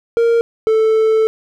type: tone pair in turn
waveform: triangle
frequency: 464.5 / 440.5 Hz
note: A#4 / A4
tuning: -6 / +2 cents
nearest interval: minor second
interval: 92 cents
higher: first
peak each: -8 dBFS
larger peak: neither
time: 0.17-0.41 / 0.67-1.27 s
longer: second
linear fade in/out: 0 ms
effects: none